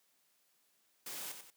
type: noise with echo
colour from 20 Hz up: white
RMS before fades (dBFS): -44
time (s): 1.06-1.32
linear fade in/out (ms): 5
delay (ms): 92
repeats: 2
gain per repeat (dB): -7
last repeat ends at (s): 1.504
effects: white hiss -74 dBFS RMS until 1.56 s + high-pass 150 Hz 12 dB/octave